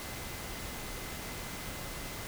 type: tone in noise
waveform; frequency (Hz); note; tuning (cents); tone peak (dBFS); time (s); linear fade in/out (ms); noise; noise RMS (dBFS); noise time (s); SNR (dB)
sine; 2047; C7; -38; -52; 0-2.27; 0; pink; -41; 0-2.27; -14
effects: none